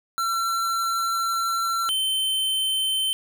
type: tone pair in turn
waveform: square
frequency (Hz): 1353 / 3087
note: E6 / G7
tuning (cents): +45 / -27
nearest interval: octave + major second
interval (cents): 1428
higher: second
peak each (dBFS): -23 / -22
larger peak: second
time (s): 0.18-1.89 / 1.89-3.13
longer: first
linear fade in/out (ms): 0
effects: none